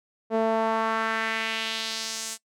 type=tone with band-pass filter sweep; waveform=sawtooth; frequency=223 Hz; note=A3; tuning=23 cents sharp; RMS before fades=-27 dBFS; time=0.3-2.38 s; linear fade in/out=50 ms; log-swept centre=530 to 8100 Hz; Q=1.8; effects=noise-tail reverb RT60 0.1 s tail -21 dB re dry